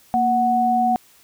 sine tone pair together, 233.1 / 740 Hz, A#3 / F#5, 0 / 0 cents, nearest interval octave + minor sixth, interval 2000 cents, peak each -22 / -16 dBFS, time 0.14-0.96 s, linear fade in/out 0 ms, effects white hiss -53 dBFS RMS until 1.23 s

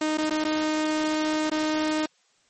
sawtooth tone with dropouts, 309.2 Hz, D#4, 11 cents flat, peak -19 dBFS, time 0.01-2.06 s, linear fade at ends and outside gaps 5 ms, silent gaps 0.174-0.182 / 0.298-0.307 / 0.442-0.448 / 1.499-1.515 s, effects white hiss -64 dBFS RMS until 2.49 s + MP3 32 kbps

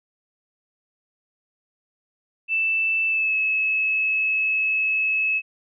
sine tone with pitch glide, 2649 to 2588 Hz, E7 to E7, +8 to -32 cents, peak -19 dBFS, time 2.48-5.42 s, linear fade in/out 50 ms, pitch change -40 cents, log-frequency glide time 3.07-3.35 s, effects none

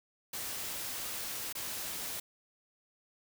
white noise with dropouts, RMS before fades -39 dBFS, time 0.33-2.2 s, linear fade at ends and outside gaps 5 ms, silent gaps 1.527-1.551 s, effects none

